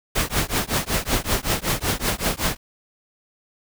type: noise with tremolo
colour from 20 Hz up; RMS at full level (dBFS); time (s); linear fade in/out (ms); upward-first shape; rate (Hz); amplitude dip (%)
pink; -19; 0.15-2.57; 10; triangle; 5.3; 100
effects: none